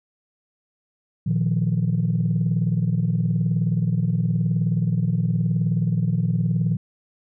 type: chord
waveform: sine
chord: Bb suspended fourth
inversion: none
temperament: equal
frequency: 116.54 / 155.56 / 174.61 Hz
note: Bb2 / Eb3 / F3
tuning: 0 / 0 / 0 cents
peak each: -22 dBFS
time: 1.26-6.77 s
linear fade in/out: 10 ms
effects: tanh soft clip ceiling -12 dBFS